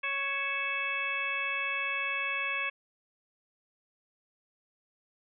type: harmonic tone with a mistuned harmonic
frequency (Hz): 555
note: C#5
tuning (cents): +2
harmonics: 1 / 2 / 3 / 4 / 5 / 6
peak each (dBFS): -45 / -38 / -37 / -35 / -33 / -45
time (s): 0.03-2.7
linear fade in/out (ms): 10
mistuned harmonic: 5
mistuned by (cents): -100
effects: none